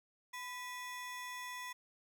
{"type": "ring-modulated tone", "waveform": "35% pulse", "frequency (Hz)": 1480, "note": "F#6", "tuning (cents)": 0, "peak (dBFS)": -38, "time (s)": [0.33, 1.73], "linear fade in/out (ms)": 10, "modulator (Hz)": 478, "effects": []}